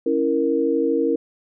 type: chord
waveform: sine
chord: A# diminished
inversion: first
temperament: equal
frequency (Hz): 277.2 / 329.6 / 466.2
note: C#4 / E4 / A#4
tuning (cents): 0 / 0 / 0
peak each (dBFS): -23 / -22 / -20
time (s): 0.06-1.16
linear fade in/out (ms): 5
effects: none